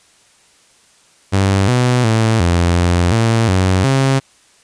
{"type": "tone with pitch steps", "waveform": "sawtooth", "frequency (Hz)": [97.4, 124.3, 111.7, 86.5, 87.5, 113.8, 93.4, 134.6], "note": ["G2", "B2", "A2", "F2", "F2", "A#2", "F#2", "C3"], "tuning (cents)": [-11, 12, 27, -16, 4, -41, 17, 49], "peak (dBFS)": -7, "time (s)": [1.32, 4.2], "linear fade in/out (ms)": 20, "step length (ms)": 360, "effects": ["white hiss -51 dBFS RMS until 4.63 s", "resampled to 22050 Hz"]}